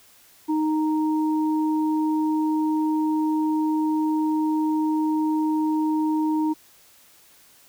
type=tone pair together; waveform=sine; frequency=310.8 / 930 Hz; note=D#4 / A#5; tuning=-2 / -4 cents; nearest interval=octave + perfect fifth; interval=1898 cents; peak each=-20 / -29 dBFS; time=0.48-6.54 s; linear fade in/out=20 ms; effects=white hiss -54 dBFS RMS until 7.68 s